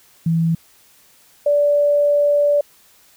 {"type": "tone pair in turn", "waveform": "sine", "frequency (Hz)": [164.81, 581.2], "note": ["E3", "D5"], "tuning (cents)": [0, -18], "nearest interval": "octave + minor seventh", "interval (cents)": 2182, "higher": "second", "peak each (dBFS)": [-14, -12], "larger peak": "second", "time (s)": [[0.26, 0.55], [1.46, 2.61]], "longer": "second", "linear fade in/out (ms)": 5, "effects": ["white hiss -52 dBFS RMS until 3.16 s"]}